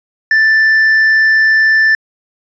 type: tone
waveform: triangle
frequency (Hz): 1766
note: A6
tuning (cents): +6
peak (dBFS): -5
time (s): 0.31-1.95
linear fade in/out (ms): 2
effects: resampled to 16000 Hz